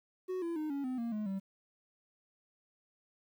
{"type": "tone with pitch steps", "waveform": "triangle", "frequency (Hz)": [370, 337.3, 307.6, 280.4, 255.7, 233.1, 212.5, 193.75], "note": ["F#4", "E4", "D#4", "C#4", "C4", "A#3", "G#3", "G3"], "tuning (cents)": [0, 40, -20, 20, -40, 0, 40, -20], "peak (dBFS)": -32, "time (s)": [0.28, 1.4], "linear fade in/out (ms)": 20, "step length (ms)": 140, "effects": ["11-bit"]}